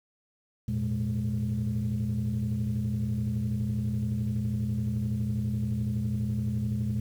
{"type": "tone cluster", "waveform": "sine", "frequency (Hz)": [85.7, 106.9, 118.8, 209.2], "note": ["F2", "A2", "A#2", "G#3"], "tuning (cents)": [-32, -49, 33, 13], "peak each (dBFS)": [-34, -36, -28, -30], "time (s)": [0.68, 7], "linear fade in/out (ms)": 5, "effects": ["tanh soft clip ceiling -21 dBFS", "9-bit"]}